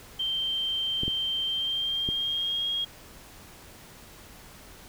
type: tone with pitch glide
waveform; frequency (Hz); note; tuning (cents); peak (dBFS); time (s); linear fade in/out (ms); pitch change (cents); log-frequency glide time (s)
sine; 3136 to 3265; G7 to G#7; 0 to -30; -26; 0.19-2.85; 10; +70; 1.43-2.67
type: clicks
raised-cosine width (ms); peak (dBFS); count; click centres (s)
3; -19; 3; 1.034 / 1.08 / 2.089
effects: pink hiss -49 dBFS RMS until 4.88 s